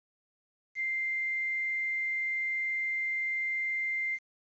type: tone with quantisation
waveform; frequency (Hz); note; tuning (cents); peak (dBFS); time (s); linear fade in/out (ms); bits
sine; 2093; C7; 0; -29; 0.75-4.19; 50; 9
effects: resampled to 16000 Hz